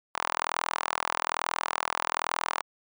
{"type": "tone with high-pass filter", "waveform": "sawtooth", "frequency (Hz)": 41.15, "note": "E1", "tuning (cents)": -2, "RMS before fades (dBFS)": -31, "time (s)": [0.14, 2.62], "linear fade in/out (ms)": 20, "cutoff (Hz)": 1000, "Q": 2.6, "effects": []}